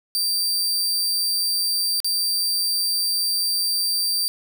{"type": "tone with dropouts", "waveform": "sawtooth", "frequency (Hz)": 4679, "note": "D8", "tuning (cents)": -7, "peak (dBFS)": -17, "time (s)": [0.15, 4.28], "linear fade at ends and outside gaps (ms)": 0, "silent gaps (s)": [2.002, 2.045], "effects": []}